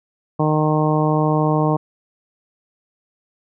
harmonic tone, 153.6 Hz, D#3, 22 cents flat, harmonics 1 / 2 / 3 / 4 / 5 / 6 / 7, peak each -18 / -21 / -23 / -24 / -25 / -26 / -26 dBFS, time 0.39-1.77 s, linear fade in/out 10 ms, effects none

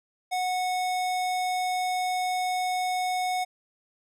square tone, 734 Hz, F#5, 14 cents flat, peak -26 dBFS, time 0.31-3.45 s, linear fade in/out 20 ms, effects low-pass 11000 Hz 12 dB/octave

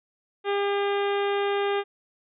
harmonic tone, 402.4 Hz, G4, 45 cents sharp, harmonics 1 / 2 / 3 / 4 / 5 / 6 / 7 / 8 / 9, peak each -24 / -30 / -34 / -36 / -38 / -40 / -41 / -42 / -43 dBFS, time 0.44-1.84 s, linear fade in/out 50 ms, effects none

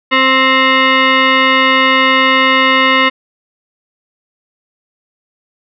sine tone with frequency modulation, 525 Hz, C5, 6 cents sharp, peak -7 dBFS, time 0.11-3.1 s, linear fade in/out 20 ms, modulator 789 Hz, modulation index 3.1, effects none

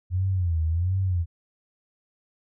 sine tone with vibrato, 87.31 Hz, F2, in tune, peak -21 dBFS, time 0.1-1.26 s, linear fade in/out 50 ms, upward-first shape sine, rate 1.4 Hz, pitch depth 160 cents each way, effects none

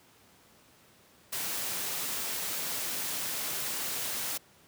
white noise, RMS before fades -34 dBFS, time 1.32-4.38 s, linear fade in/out 10 ms, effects pink hiss -60 dBFS RMS until 4.67 s + high-pass 100 Hz 12 dB/octave

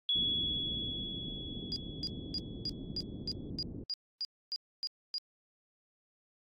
sine tone with exponential decay, 3371 Hz, G#7, 25 cents sharp, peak -27 dBFS, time 0.09-3.5 s, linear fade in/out 1 ms, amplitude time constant 740 ms
white low-pass noise, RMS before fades -43 dBFS, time 0.15-3.84 s, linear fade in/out 5 ms, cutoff 320 Hz, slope 24 dB/octave
sine tone bursts, 4852 Hz, D#8, 44 cents flat, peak -33 dBFS, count 12, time 1.72-5.182 s, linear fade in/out 0 ms, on 41 ms, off 270 ms
effects AAC 48 kbps

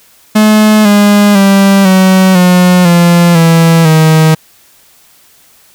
45% pulse tone with pitch steps, 214.2 / 205.1 / 196.42 / 188.09 / 180.12 / 172.48 / 165.17 / 158.17 Hz, A3 / G#3 / G3 / F#3 / F#3 / F3 / E3 / D#3, -46 / -21 / +4 / +29 / -46 / -21 / +4 / +29 cents, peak -3 dBFS, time 0.35-4.35 s, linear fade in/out 10 ms, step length 500 ms, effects white hiss -44 dBFS RMS until 5.74 s

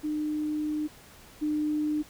sine tone pair in turn, 303.2 / 302 Hz, D#4 / D4, -45 / +48 cents, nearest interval unison, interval 7 cents, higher first, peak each -27 / -25 dBFS, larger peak second, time 0.03-0.88 / 1.41-2.03 s, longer first, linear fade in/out 20 ms, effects pink hiss -52 dBFS RMS until 2.09 s

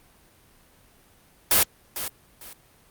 white noise with echo, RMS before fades -18 dBFS, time 1.51-1.63 s, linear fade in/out 2 ms, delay 450 ms, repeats 2, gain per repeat -12 dB, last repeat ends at 2.53 s, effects pink hiss -57 dBFS RMS until 2.9 s + Opus 32 kbps

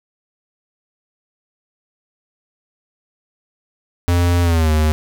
square tone with pitch glide, 87.31 to 77.34 Hz, F2 to D#2, 0 to -10 cents, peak -13 dBFS, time 4.08-4.92 s, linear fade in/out 0 ms, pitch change -210 cents, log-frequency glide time 4.42-4.71 s, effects none

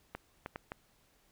clicks, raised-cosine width 0.5 ms, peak -24 dBFS, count 4, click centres 0.15 / 0.461 / 0.559 / 0.719 s, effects pink hiss -69 dBFS RMS until 1.31 s

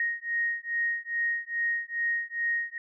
sine beating tone pair, 1868 / 1870.4 Hz, A#6 / A#6, +3 / +5 cents, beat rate 2.4 Hz, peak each -30 / -30 dBFS, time 0-2.78 s, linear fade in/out 2 ms, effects none

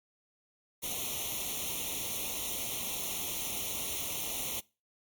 white noise with comb filter, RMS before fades -36 dBFS, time 0.82-4.61 s, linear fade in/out 20 ms, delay 0.31 ms, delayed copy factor +1, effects noise-tail reverb RT60 0.3 s tail -23 dB re dry + Opus 48 kbps

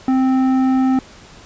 triangle tone with tanh clipping, 261.4 Hz, C4, 1 cent flat, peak -14 dBFS, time 0.08-0.99 s, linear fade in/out 2 ms, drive 15 dB, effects pink hiss -42 dBFS RMS until 1.45 s + resampled to 16000 Hz

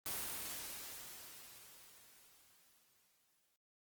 white noise with exponential decay, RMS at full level -40 dBFS, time 0.06-3.56 s, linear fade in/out 0 ms, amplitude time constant 760 ms, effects Opus 24 kbps

